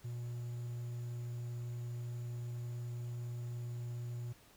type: tone with quantisation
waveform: triangle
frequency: 120.1 Hz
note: B2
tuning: 48 cents flat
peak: -37 dBFS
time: 0.04-4.33 s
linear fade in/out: 10 ms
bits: 11
effects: pink hiss -63 dBFS RMS until 4.56 s